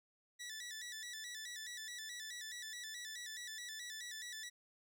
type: tone with vibrato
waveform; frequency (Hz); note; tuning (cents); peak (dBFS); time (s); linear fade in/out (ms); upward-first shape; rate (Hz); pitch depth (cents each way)
15% pulse; 1845; A#6; -18; -39; 0.39-4.5; 20; square; 4.7; 87
effects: none